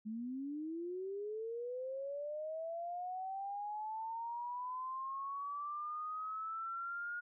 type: linear sweep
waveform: sine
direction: up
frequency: 210.5 to 1436 Hz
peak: -39 dBFS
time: 0.05-7.21 s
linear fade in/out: 20 ms
effects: none